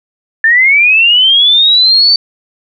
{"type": "linear sweep", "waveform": "sine", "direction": "up", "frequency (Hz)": [1760, 4582], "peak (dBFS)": -4, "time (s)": [0.44, 2.16], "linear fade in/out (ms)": 2, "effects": []}